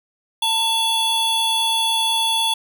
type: tone pair together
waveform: square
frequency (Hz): 899 / 3409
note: A5 / G#7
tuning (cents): +37 / +45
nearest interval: octave + major seventh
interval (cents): 2308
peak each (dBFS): -23 / -19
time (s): 0.42-2.54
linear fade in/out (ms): 5
effects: none